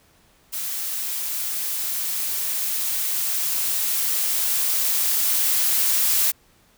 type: noise with level ramp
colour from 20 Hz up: blue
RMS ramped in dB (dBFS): -28 to -19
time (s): 0.52-6.32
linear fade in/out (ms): 20
effects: pink hiss -58 dBFS RMS until 6.77 s